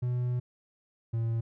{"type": "tone pair in turn", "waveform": "triangle", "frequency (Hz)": [123.47, 114.51], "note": ["B2", "A#2"], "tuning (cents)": [0, -30], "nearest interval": "minor second", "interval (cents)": 130, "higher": "first", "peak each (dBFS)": [-25, -25], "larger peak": "neither", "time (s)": [[0.02, 0.4], [1.13, 1.41]], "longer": "first", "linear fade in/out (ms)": 10, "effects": []}